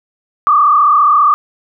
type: tone with frequency modulation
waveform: sine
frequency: 1181 Hz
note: D6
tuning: 9 cents sharp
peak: -6 dBFS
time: 0.47-1.34 s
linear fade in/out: 0 ms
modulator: 34.8 Hz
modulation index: 1.6
effects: none